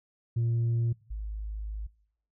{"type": "tone pair in turn", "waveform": "sine", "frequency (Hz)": [116.54, 52.73], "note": ["A#2", "G#1"], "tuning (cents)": [0, 27], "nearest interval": "octave + major second", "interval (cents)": 1373, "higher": "first", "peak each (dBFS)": [-22, -32], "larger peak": "first", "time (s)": [[0.36, 0.93], [1.1, 1.87]], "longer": "second", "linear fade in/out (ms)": 10, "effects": ["noise-tail reverb RT60 0.7 s tail -23 dB re dry", "tanh soft clip ceiling -23 dBFS"]}